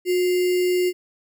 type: tone with sample-and-hold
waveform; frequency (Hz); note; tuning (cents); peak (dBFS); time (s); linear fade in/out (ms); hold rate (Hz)
sine; 361.8; F#4; -39; -17; 0.05-0.93; 50; 2450
effects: none